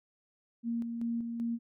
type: tone with tremolo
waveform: sine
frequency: 233.1 Hz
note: A#3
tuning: in tune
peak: -30 dBFS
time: 0.63-1.59 s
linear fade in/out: 50 ms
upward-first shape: square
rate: 2.6 Hz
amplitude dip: 40%
effects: none